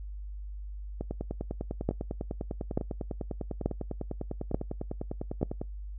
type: two click trains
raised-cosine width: 2 ms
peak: -13 / -20 dBFS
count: 5 / 47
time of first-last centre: 1.89-5.43 / 1.01-5.615 s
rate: 1.13 / 9.99 Hz
effects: noise-tail reverb RT60 0.2 s tail -26 dB re dry + added 50 Hz sine -37 dBFS peak until 5.98 s